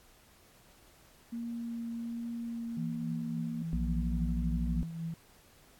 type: tone with vibrato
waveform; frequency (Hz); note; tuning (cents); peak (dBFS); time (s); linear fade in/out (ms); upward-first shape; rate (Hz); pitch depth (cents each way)
sine; 233.1; A#3; 0; -35; 1.32-3.63; 10; triangle; 1.3; 10
type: tone with tremolo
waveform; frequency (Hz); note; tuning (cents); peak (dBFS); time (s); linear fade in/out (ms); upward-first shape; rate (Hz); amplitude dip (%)
sine; 164.81; E3; 0; -33; 2.77-5.14; 2; triangle; 3.6; 55
type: harmonic tone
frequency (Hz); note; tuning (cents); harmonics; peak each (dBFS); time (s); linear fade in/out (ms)
59.1; A#1; +24; 1 / 3 / 4; -31 / -36 / -37; 3.73-4.83; 0
effects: pink hiss -61 dBFS RMS until 5.79 s + AAC 64 kbps